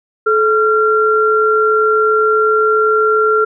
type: tone pair together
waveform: sine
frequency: 432.4 / 1375.2 Hz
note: A4 / F6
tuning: -30 / -27 cents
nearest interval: octave + minor sixth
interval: 2003 cents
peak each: -12 dBFS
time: 0.26-3.45 s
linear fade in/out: 10 ms
effects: none